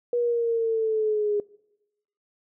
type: linear sweep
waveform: sine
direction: down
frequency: 483.7 to 411.1 Hz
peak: -21 dBFS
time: 0.13-1.4 s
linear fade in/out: 2 ms
effects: noise-tail reverb RT60 0.9 s tail -23 dB re dry